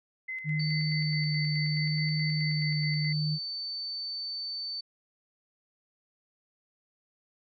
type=tone with tremolo; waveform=sine; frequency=2051 Hz; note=C7; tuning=35 cents flat; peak=-33 dBFS; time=0.28-3.13 s; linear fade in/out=10 ms; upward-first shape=square; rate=4.7 Hz; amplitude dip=45%
type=tone with vibrato; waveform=sine; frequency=152.9 Hz; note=D#3; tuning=30 cents flat; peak=-27 dBFS; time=0.44-3.39 s; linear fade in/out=50 ms; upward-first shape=sine; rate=0.72 Hz; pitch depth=17 cents each way
type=tone; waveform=sine; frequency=4540 Hz; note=C#8; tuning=41 cents sharp; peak=-33 dBFS; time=0.59-4.81 s; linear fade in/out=10 ms
effects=none